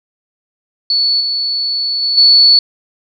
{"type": "tone with level steps", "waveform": "sine", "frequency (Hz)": 4435, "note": "C#8", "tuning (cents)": 0, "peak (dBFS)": [-10, -14, -12, -4], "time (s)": [0.9, 2.59], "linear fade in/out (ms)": 2, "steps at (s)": [1.2, 2.02, 2.17], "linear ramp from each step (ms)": 10, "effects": []}